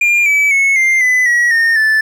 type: tone with pitch steps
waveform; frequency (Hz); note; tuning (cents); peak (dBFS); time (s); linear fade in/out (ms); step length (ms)
triangle; 2402 / 2296 / 2195 / 2098 / 2006 / 1917.5 / 1833 / 1752.3; D7 / D7 / C#7 / C7 / B6 / A#6 / A#6 / A6; +38 / -40 / -18 / +4 / +26 / +48 / -30 / -8; -7; 0.01-2.01; 5; 250
effects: none